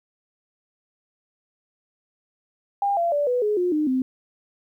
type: tone with pitch steps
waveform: sine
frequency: 803 / 683.1 / 581.1 / 494.3 / 420.5 / 357.7 / 304.3 / 258.8 Hz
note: G5 / F5 / D5 / B4 / G#4 / F4 / D#4 / C4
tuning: +41 / -38 / -18 / +1 / +22 / +41 / -38 / -19 cents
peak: -19 dBFS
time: 2.82-4.02 s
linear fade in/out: 2 ms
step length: 150 ms
effects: 10-bit